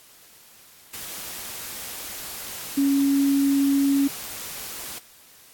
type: tone in noise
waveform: sine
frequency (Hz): 277.9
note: C#4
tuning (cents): +4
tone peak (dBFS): -17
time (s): 2.77-4.08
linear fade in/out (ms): 10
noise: white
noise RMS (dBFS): -35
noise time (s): 0.93-4.99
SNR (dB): +15
effects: white hiss -51 dBFS RMS until 5.53 s + AAC 64 kbps